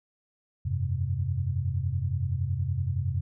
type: chord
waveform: sine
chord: F suspended second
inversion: none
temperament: equal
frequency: 87.31 / 98 / 130.81 Hz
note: F2 / G2 / C3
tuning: 0 / 0 / 0 cents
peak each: -30 dBFS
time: 0.65-3.21 s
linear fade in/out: 10 ms
effects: none